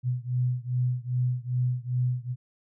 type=beating tone pair; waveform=sine; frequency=123.8 / 126.3 Hz; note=B2 / B2; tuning=+5 / +39 cents; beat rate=2.5 Hz; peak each=-27 / -28 dBFS; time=0.03-2.36 s; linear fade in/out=50 ms; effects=none